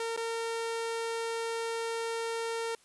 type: tone with dropouts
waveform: sawtooth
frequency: 457.8 Hz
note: A#4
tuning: 31 cents flat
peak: -28 dBFS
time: 0-2.75 s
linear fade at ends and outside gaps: 2 ms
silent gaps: 0.164-0.174 s
effects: white hiss -63 dBFS RMS until 2.84 s + resampled to 24000 Hz